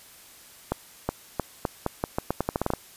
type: accelerating click train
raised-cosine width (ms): 1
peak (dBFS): -10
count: 15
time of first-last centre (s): 0.72-2.736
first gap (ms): 370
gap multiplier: 0.83
effects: white hiss -50 dBFS RMS until 2.96 s + resampled to 32000 Hz